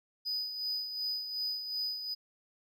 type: tone with tremolo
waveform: triangle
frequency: 4978 Hz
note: D#8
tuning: in tune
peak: -30 dBFS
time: 0.25-2.15 s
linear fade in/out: 20 ms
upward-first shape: sine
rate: 2.7 Hz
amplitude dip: 55%
effects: none